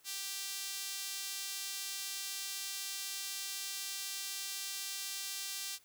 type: tone with high-pass filter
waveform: sawtooth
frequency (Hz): 392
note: G4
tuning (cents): 0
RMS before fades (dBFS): -41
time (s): 0.04-5.79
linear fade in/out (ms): 50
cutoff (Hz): 4200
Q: 0.88
effects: white hiss -66 dBFS RMS until 5.84 s